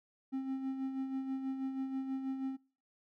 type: tone with tremolo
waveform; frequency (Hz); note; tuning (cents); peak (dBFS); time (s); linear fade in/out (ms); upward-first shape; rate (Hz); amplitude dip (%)
triangle; 266; C4; +29; -31; 0.32-2.57; 20; sine; 6.2; 50
effects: noise-tail reverb RT60 0.4 s tail -24 dB re dry